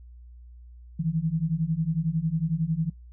sine beating tone pair, 155.56 / 166.56 Hz, D#3 / E3, 0 / +18 cents, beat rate 11 Hz, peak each -27 / -26 dBFS, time 0.99-2.9 s, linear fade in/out 10 ms, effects noise-tail reverb RT60 0.2 s tail -26 dB re dry + added 60 Hz sine -44 dBFS peak until 3.12 s

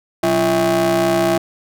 35% pulse ring-modulated tone, 154.7 Hz, D#3, 10 cents flat, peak -9 dBFS, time 0.23-1.38 s, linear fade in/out 5 ms, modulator 496 Hz, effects none

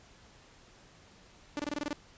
sawtooth tone bursts, 293.7 Hz, D4, in tune, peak -28 dBFS, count 8, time 1.57-1.93 s, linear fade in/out 0 ms, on 24 ms, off 24 ms, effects pink hiss -58 dBFS RMS until 2.17 s + resampled to 16000 Hz

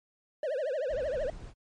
triangle tone with vibrato, 560 Hz, C#5, 18 cents sharp, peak -27 dBFS, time 0.43-1.3 s, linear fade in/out 2 ms, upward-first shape triangle, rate 13 Hz, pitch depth 270 cents each way
brown noise, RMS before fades -43 dBFS, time 0.88-1.54 s, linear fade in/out 50 ms
effects MP3 48 kbps

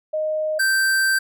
sine / square tone pair in turn, 620 / 1562.3 Hz, D#5 / G6, -6 / -6 cents, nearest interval octave + major third, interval 1600 cents, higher second, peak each -20 / -17 dBFS, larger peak second, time 0.13-0.59 / 0.59-1.19 s, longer second, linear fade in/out 10 ms, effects none

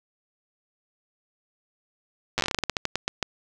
slowing click train, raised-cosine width 0.2 ms, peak -7 dBFS, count 18, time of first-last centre 2.38-3.227 s, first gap 8 ms, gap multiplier 1.2, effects none

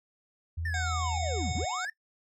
sine tone with pitch glide, 83 to 82.43 Hz, E2 to E2, +12 to 0 cents, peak -31 dBFS, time 0.57-1.65 s, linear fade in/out 10 ms, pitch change -12 cents, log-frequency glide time 0.87-1.34 s
triangle linear two-way sweep, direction down then up, 1827 to 73.6 to 1827 Hz, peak -31 dBFS, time 0.65-1.9 s, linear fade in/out 5 ms, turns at 1.54 s
harmonic tone, 735 Hz, F#5, 12 cents flat, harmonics 1 / 3 / 5 / 7 / 9 / 10, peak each -36 / -40 / -42 / -45 / -47 / -44 dBFS, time 0.74-1.85 s, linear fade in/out 2 ms
effects noise-tail reverb RT60 0.1 s tail -18 dB re dry

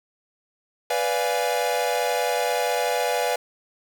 45% pulse chord, B diminished seventh, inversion none, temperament equal with one note detuned, 493.9 / 584.3 / 698.5 / 830.6 Hz, B4 / D5 / F5 / Ab5, 0 / -9 / 0 / 0 cents, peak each -26 / -28 / -27 / -28 dBFS, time 0.9-3.36 s, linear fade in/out 5 ms, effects 8-bit

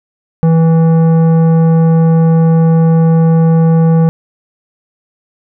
sine tone with tanh clipping, 163.4 Hz, E3, 15 cents flat, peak -7 dBFS, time 0.43-4.09 s, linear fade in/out 0 ms, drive 12 dB, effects none

